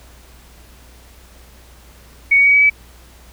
sine tone with pitch steps, 2231 / 2247 / 2262 / 2278 / 2294 Hz, C#7 / C#7 / C#7 / C#7 / D7, +11 / +23 / +34 / +47 / -41 cents, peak -8 dBFS, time 2.31-2.7 s, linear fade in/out 10 ms, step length 78 ms, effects added 60 Hz sine -43 dBFS peak until 3.32 s + pink hiss -47 dBFS RMS until 3.32 s

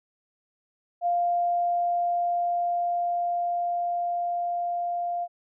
sine tone with level ramp, 698.5 Hz, F5, in tune, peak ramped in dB -21 to -26 dBFS, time 1.01-5.28 s, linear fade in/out 50 ms, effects none

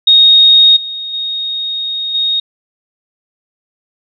sine tone with level steps, 3729 Hz, A#7, in tune, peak -3 / -20 / -16 / -11 dBFS, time 0.07-2.4 s, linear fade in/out 5 ms, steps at 0.76 / 1.13 / 2.14 s, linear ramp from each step 10 ms, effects none

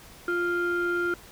sine tone pair together, 349.2 / 1396.9 Hz, F4 / F6, 0 / 0 cents, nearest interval 2 octaves, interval 2400 cents, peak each -25 dBFS, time 0.28-1.14 s, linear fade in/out 2 ms, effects tanh soft clip ceiling -20 dBFS + pink hiss -49 dBFS RMS until 1.31 s

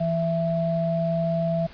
sine tone pair together, 166 / 664 Hz, E3 / E5, +12 / +12 cents, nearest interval 2 octaves, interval 2400 cents, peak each -24 dBFS, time 0-1.67 s, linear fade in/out 10 ms, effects pink hiss -47 dBFS RMS until 1.73 s + resampled to 11025 Hz

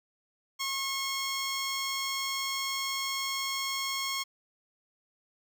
10% pulse tone, 1086 Hz, C#6, 36 cents flat, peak -22 dBFS, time 0.59-4.24 s, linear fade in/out 20 ms, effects none

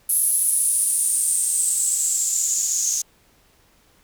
blue noise with band-pass filter sweep, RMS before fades -21 dBFS, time 0.09-3.02 s, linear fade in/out 5 ms, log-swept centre 11000 to 6400 Hz, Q 9.4, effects pink hiss -58 dBFS RMS until 4.03 s

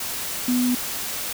sine tone in noise, 247.9 Hz, B3, 7 cents sharp, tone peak -18 dBFS, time 0.48-0.75 s, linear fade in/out 5 ms, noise white, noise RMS -29 dBFS, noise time 0-1.33 s, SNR +8 dB, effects none

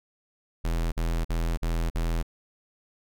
square tone bursts, 41.56 Hz, E1, 15 cents sharp, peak -25 dBFS, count 5, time 0.64-2.228 s, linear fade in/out 10 ms, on 280 ms, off 47 ms, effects none

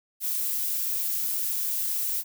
violet noise, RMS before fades -28 dBFS, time 0.2-2.24 s, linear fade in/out 50 ms, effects none

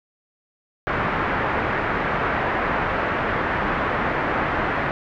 white low-pass noise, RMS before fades -23 dBFS, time 0.87-4.91 s, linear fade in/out 0 ms, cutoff 1800 Hz, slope 24 dB/octave, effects none

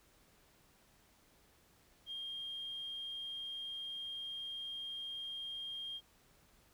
sine tone, 3216 Hz, G7, 44 cents sharp, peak -40 dBFS, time 2.06-6.01 s, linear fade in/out 50 ms, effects tanh soft clip ceiling -36 dBFS + pink hiss -68 dBFS RMS until 6.73 s

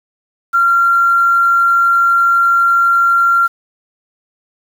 sine tone with quantisation, 1378 Hz, F6, 24 cents flat, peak -8 dBFS, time 0.53-3.48 s, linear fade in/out 20 ms, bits 6, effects none

